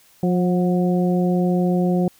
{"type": "harmonic tone with a mistuned harmonic", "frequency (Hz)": 178.6, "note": "F3", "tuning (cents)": 39, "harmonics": [1, 2, 3, 4], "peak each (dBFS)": [-17, -23, -27, -29], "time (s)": [0.23, 2.08], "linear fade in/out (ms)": 2, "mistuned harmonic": 4, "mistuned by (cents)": 36, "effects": ["white hiss -54 dBFS RMS until 2.19 s"]}